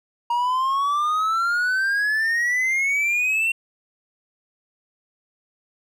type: exponential sweep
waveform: triangle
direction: up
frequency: 942 to 2733 Hz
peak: -17 dBFS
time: 0.3-3.52 s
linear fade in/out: 5 ms
effects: none